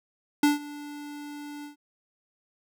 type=tone with ADSR envelope; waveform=square; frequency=292.4 Hz; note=D4; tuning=7 cents flat; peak=-17 dBFS; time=0.43-1.76 s; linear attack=4 ms; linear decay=150 ms; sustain=-21 dB; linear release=120 ms; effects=none